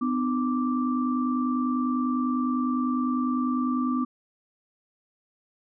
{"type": "tone cluster", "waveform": "sine", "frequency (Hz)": [251.7, 301.7, 1172], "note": ["B3", "D4", "D6"], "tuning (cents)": [33, 47, -4], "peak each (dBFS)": [-24, -31, -31], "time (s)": [0.01, 4.05], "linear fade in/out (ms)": 10, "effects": []}